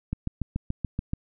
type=click train; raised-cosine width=5 ms; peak=-15 dBFS; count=8; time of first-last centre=0.13-1.134 s; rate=6.97 Hz; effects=none